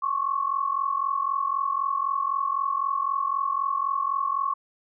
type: tone pair together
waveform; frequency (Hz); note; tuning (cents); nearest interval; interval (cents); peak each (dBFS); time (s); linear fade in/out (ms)
sine; 1082.1 / 1126; C#6 / C#6; -42 / +27; minor second; 69; -26; 0.02-4.54; 10
effects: none